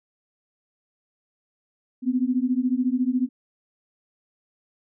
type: beating tone pair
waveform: sine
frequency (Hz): 246.1 / 260.1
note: B3 / C4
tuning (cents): -6 / -10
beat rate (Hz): 14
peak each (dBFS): -23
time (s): 2.02-3.29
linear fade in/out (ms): 50
effects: none